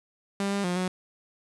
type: tone with pitch steps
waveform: sawtooth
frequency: 198.7 / 200.1 / 178.2 / 183.6 Hz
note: G3 / G3 / F3 / F#3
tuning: +24 / +36 / +35 / -13 cents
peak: -22 dBFS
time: 0.4-0.88 s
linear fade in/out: 2 ms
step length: 120 ms
effects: resampled to 24000 Hz + 8-bit